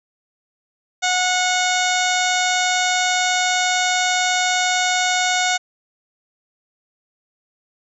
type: harmonic tone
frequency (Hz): 731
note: F#5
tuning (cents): -21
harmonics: 1 / 2 / 3 / 4 / 5 / 6 / 7 / 8 / 9 / 10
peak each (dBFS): -21 / -23 / -24 / -29 / -25 / -31 / -34 / -30 / -28 / -29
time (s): 1.02-5.58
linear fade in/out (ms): 20
effects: none